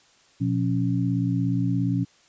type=tone cluster; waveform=sine; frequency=120.8 / 177.9 / 276.7 Hz; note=B2 / F3 / C#4; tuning=-38 / +32 / -3 cents; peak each=-24 / -26 / -26 dBFS; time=0.4-2.05 s; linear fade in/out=20 ms; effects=white hiss -58 dBFS RMS until 2.28 s + resampled to 16000 Hz